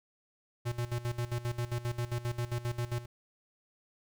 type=tone with tremolo; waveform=square; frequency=120 Hz; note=B2; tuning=49 cents flat; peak=-31 dBFS; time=0.65-3.06 s; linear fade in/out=20 ms; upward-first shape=square; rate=7.5 Hz; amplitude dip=80%; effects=none